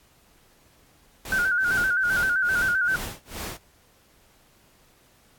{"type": "noise with tremolo", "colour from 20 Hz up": "pink", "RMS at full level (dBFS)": -33, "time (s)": [1.25, 3.57], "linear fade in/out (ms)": 2, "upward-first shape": "sine", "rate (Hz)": 2.4, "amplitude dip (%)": 100}
{"type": "tone with vibrato", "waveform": "sine", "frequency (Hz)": 1486, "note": "F#6", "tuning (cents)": 7, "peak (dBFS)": -20, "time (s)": [1.32, 2.96], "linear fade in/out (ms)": 2, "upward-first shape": "square", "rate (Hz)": 7.7, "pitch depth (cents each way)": 61}
{"effects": ["pink hiss -59 dBFS RMS until 5.38 s", "AAC 64 kbps"]}